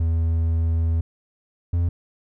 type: tone pair in turn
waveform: triangle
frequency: 82.1 / 85.85 Hz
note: E2 / F2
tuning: -6 / -29 cents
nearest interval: minor second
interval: 77 cents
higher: second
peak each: -16 dBFS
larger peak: neither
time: 0-1.01 / 1.73-1.89 s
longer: first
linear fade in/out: 5 ms
effects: none